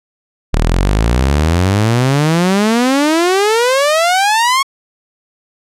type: exponential sweep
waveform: sawtooth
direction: up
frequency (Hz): 36.68 to 1108.7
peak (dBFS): -6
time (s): 0.53-4.63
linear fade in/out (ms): 10
effects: low-pass 10000 Hz 12 dB/octave